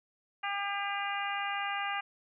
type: harmonic tone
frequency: 401.4 Hz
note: G4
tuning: 41 cents sharp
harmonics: 2 / 3 / 4 / 5 / 6 / 7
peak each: -36 / -38 / -39 / -40 / -41 / -41 dBFS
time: 0.43-2.01 s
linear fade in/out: 10 ms
effects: none